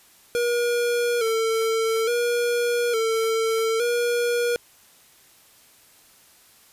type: tone with vibrato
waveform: square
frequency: 463.3 Hz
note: A#4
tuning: 11 cents flat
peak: -21 dBFS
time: 0.35-4.56 s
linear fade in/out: 0 ms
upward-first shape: square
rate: 0.58 Hz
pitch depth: 56 cents each way
effects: white hiss -54 dBFS RMS until 6.72 s + resampled to 32000 Hz